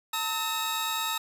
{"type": "tone cluster", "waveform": "sawtooth", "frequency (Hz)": [903, 1284, 3783], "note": ["A5", "E6", "A#7"], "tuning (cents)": [45, -46, 25], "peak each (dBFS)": -29, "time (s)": [0.13, 1.18], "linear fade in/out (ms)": 5, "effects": []}